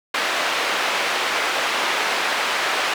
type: band-pass noise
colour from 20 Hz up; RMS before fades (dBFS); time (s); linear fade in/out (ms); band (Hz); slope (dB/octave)
white; -22; 0.14-2.94; 5; 470 to 2500; 12
effects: none